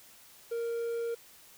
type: tone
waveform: triangle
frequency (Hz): 465.8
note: A#4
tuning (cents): -1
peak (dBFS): -29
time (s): 0.51-1.15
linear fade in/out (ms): 10
effects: white hiss -56 dBFS RMS until 1.57 s